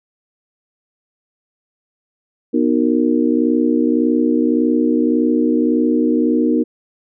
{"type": "chord", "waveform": "sine", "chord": "B major seventh", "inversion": "none", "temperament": "just", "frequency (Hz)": [246.9, 308.7, 370.4, 463], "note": ["B3", "D#4", "F#4", "A#4"], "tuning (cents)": [0, -14, 2, -12], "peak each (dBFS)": [-16, -16, -22, -21], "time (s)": [2.53, 6.64], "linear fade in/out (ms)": 20, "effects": []}